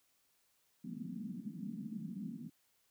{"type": "band-pass noise", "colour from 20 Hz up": "white", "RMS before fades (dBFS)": -44, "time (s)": [0.84, 2.5], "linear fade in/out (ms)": 10, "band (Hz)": [170, 240], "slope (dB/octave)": 48, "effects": ["white hiss -75 dBFS RMS until 2.9 s"]}